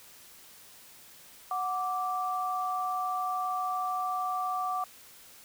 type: tone pair together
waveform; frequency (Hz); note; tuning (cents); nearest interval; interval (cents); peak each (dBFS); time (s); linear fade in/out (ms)
sine; 737 / 1169.9; F#5 / D6; -7 / -7; minor sixth; 800; -32 / -31; 1.51-4.84; 2
effects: white hiss -53 dBFS RMS until 5.44 s